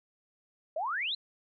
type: exponential sweep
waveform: sine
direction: up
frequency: 590 to 4186 Hz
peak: -30 dBFS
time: 0.76-1.15 s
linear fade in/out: 5 ms
effects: none